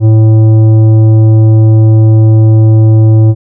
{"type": "tone with tanh clipping", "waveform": "sine", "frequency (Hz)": 110, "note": "A2", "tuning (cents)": 0, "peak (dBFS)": -3, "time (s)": [0, 3.35], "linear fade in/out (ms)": 50, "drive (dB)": 10, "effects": []}